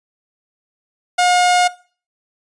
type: tone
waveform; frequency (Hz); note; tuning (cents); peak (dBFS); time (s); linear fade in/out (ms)
sawtooth; 717; F5; +45; -8; 1.18-1.68; 10
effects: noise-tail reverb RT60 0.4 s tail -19 dB re dry + resampled to 22050 Hz